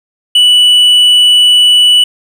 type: tone with hard clipping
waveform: sine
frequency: 2960 Hz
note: F#7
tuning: in tune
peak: -4 dBFS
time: 0.35-2.04 s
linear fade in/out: 5 ms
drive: 3 dB
effects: none